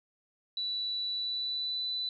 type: tone with pitch glide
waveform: sine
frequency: 3951 to 3988 Hz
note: B7 to B7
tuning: 0 to +16 cents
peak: -31 dBFS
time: 0.57-2.09 s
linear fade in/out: 2 ms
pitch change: +16 cents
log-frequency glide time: 1.12-1.83 s
effects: none